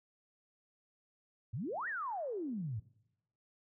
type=exponential two-way sweep; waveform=sine; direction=up then down; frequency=98 to 1922 to 98 Hz; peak=-36 dBFS; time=1.53-2.8 s; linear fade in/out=10 ms; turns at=1.88 s; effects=noise-tail reverb RT60 0.9 s tail -22 dB re dry